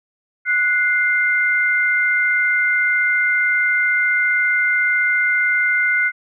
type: tone pair together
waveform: sine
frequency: 1471.5 / 2093 Hz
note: F#6 / C7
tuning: -10 / 0 cents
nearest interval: tritone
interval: 610 cents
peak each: -17 dBFS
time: 0.45-6.12 s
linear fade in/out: 50 ms
effects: none